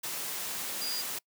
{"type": "tone in noise", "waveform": "sine", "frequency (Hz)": 4830, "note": "D8", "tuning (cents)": 48, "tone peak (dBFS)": -33, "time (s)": [0.81, 1.02], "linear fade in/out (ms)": 10, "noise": "white", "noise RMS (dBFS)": -36, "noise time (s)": [0.03, 1.19], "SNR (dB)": 0, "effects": ["noise-tail reverb RT60 0.1 s tail -25 dB re dry", "high-pass 150 Hz 12 dB/octave"]}